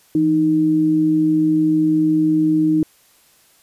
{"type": "tone pair together", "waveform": "sine", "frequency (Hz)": [164.8, 311.1], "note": ["E3", "D#4"], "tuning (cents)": [0, 0], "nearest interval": "major seventh", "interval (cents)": 1100, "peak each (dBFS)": [-23, -13], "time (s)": [0.15, 2.83], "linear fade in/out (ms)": 2, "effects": ["white hiss -54 dBFS RMS until 3.62 s", "resampled to 32000 Hz"]}